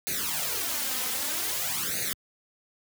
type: noise with flanger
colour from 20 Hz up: white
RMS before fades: -30 dBFS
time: 0.07-2.13 s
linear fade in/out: 0 ms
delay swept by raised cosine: 0.46 to 3.96 ms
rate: 0.52 Hz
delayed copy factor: +0.9
effects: high-pass 80 Hz 12 dB/octave